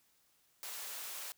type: high-pass noise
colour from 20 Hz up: white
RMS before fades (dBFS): -44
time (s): 0.63-1.32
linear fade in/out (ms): 0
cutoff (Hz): 550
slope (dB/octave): 12
effects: white hiss -72 dBFS RMS until 1.37 s